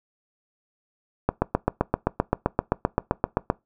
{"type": "click train", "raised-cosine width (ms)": 1, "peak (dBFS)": -5, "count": 18, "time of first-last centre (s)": [1.29, 3.501], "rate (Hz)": 7.69, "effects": ["noise-tail reverb RT60 0.2 s tail -22 dB re dry"]}